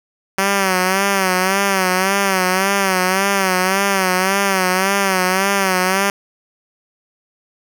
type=tone with vibrato; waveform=5% pulse; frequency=190.9 Hz; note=G3; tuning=46 cents flat; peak=-3 dBFS; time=0.38-6.1 s; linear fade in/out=2 ms; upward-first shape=sine; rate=1.8 Hz; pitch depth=75 cents each way; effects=none